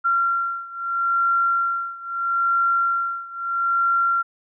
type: beating tone pair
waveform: sine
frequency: 1373 / 1373.77 Hz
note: F6 / F6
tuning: -30 / -29 cents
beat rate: 0.77 Hz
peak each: -21 / -23 dBFS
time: 0.04-4.23 s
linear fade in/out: 20 ms
effects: none